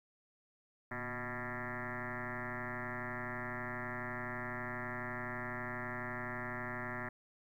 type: tone with frequency modulation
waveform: sine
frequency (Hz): 1000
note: B5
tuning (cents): +21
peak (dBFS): -38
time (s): 0.91-7.09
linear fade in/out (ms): 5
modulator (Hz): 127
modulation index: 7.7
effects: 12-bit